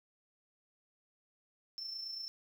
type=tone with amplitude modulation; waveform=sine; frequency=5350 Hz; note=E8; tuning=25 cents sharp; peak=-37 dBFS; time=1.78-2.28 s; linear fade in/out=0 ms; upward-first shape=sine; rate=28.6 Hz; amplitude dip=50%; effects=tanh soft clip ceiling -34 dBFS + 11-bit